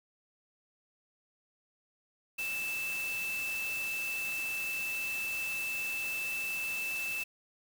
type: tone in noise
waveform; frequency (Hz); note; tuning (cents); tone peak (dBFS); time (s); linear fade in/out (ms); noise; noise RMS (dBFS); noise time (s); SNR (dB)
sine; 2640; E7; +2; -33; 2.38-7.24; 10; white; -43; 2.38-7.24; +7
effects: none